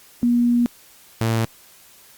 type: tone pair in turn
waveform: sine / sawtooth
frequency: 240 / 113.26 Hz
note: B3 / A#2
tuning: -49 / -49 cents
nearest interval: octave + minor second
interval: 1300 cents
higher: first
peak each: -14 dBFS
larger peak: neither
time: 0.23-0.66 / 1.21-1.45 s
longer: first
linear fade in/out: 0 ms
effects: white hiss -49 dBFS RMS until 2.17 s + Opus 48 kbps